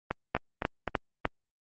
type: two click trains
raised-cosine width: 0.5 ms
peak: -10 / -14 dBFS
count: 4 / 4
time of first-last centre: 0.35-1.254 / 0.11-0.877 s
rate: 3.32 / 3.91 Hz
effects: Opus 24 kbps